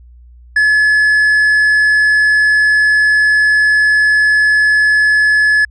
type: tone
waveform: triangle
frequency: 1710 Hz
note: A6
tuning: 50 cents flat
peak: -6 dBFS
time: 0.56-5.65 s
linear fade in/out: 5 ms
effects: added 60 Hz sine -37 dBFS peak until 5.7 s + resampled to 24000 Hz

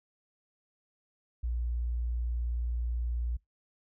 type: tone with tanh clipping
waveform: triangle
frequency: 59.3 Hz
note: A#1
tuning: 30 cents sharp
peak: -29 dBFS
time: 1.43-3.37 s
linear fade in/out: 10 ms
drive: 4 dB
effects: noise-tail reverb RT60 0.2 s tail -26 dB re dry

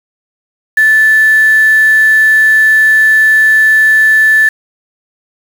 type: tone with quantisation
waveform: sine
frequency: 1751 Hz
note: A6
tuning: 9 cents flat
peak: -4 dBFS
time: 0.77-4.49 s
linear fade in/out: 5 ms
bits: 4
effects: none

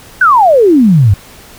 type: exponential sweep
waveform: sine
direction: down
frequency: 1565 to 91.6 Hz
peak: -3 dBFS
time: 0.21-1.14 s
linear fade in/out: 5 ms
effects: pink hiss -36 dBFS RMS until 1.58 s

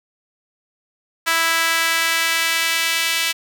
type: tone with high-pass filter sweep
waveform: sawtooth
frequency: 329.6 Hz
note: E4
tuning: in tune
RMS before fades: -19 dBFS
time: 1.26-3.33 s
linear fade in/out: 20 ms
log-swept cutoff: 1500 to 2500 Hz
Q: 1.5
effects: none

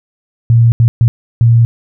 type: tone bursts at uneven times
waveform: sine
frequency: 116.54 Hz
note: A#2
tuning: in tune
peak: -4 dBFS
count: 4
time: 0.5-0.72 / 0.8-0.88 / 1.01-1.08 / 1.41-1.65 s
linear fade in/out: 0 ms
effects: none

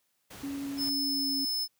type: noise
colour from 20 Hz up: pink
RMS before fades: -46 dBFS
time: 0.3-0.9 s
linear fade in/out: 10 ms
type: tone with pitch glide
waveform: sine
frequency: 278.6 to 274.8 Hz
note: C#4 to C#4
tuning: +9 to -15 cents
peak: -33 dBFS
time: 0.43-1.45 s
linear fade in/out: 5 ms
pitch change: -24 cents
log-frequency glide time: 1.07-1.34 s
type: tone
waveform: 45% pulse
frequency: 5230 Hz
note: E8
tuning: 15 cents flat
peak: -29 dBFS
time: 0.77-1.68 s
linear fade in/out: 50 ms
effects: white hiss -75 dBFS RMS until 1.79 s + high-pass 80 Hz 12 dB/octave

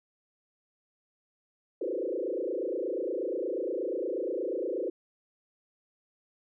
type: tone with frequency modulation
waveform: sine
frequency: 431.6 Hz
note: A4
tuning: 33 cents flat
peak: -29 dBFS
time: 1.81-4.9 s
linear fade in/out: 5 ms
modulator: 28.4 Hz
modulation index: 3.6
effects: none

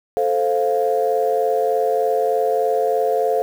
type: chord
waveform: sine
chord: F major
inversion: first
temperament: equal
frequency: 440 / 523.3 / 698.5 Hz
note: A4 / C5 / F5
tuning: 0 / 0 / 0 cents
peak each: -19 / -20 / -20 dBFS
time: 0.17-3.42 s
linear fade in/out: 0 ms
effects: tanh soft clip ceiling -7 dBFS + 7-bit

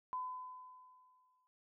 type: tone with exponential decay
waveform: sine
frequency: 1011 Hz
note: B5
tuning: 40 cents sharp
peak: -36 dBFS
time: 0.13-1.47 s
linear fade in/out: 0 ms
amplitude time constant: 290 ms
effects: none

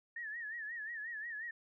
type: tone with vibrato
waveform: sine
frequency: 1797 Hz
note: A6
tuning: 36 cents sharp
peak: -40 dBFS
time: 0.16-1.51 s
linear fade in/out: 5 ms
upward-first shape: sine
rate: 5.6 Hz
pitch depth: 110 cents each way
effects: none

